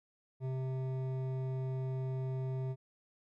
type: tone with hard clipping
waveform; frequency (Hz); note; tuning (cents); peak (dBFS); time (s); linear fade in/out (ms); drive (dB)
triangle; 130.81; C3; 0; -36; 0.4-2.76; 50; 15
effects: none